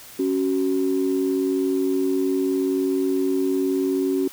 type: tone pair together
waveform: sine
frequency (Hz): 276.4 / 375.6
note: C#4 / F#4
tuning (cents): -5 / +26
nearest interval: perfect fourth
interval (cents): 531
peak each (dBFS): -21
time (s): 0.19-4.28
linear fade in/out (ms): 5
effects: tanh soft clip ceiling -12 dBFS + white hiss -43 dBFS RMS until 4.32 s